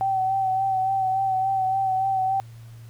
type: tone with vibrato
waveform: sine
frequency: 766 Hz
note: G5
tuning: 40 cents flat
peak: -20 dBFS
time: 0.01-2.4 s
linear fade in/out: 0 ms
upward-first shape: sine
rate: 3.5 Hz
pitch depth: 29 cents each way
effects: added 115 Hz sine -40 dBFS peak until 2.89 s + pink hiss -56 dBFS RMS until 2.89 s